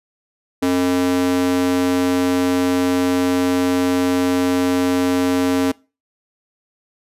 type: tone with high-pass filter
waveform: square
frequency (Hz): 90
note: F#2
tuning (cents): -47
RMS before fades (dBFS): -17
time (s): 0.62-5.72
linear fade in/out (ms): 10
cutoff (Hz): 310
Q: 3.5
effects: noise-tail reverb RT60 0.3 s tail -22 dB re dry + resampled to 32000 Hz